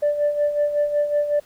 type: tone with tremolo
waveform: sine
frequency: 587.3 Hz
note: D5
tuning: in tune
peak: -14 dBFS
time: 0.02-1.4 s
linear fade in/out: 10 ms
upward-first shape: sine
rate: 5.4 Hz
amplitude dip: 65%
effects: tanh soft clip ceiling -13 dBFS + pink hiss -54 dBFS RMS until 1.45 s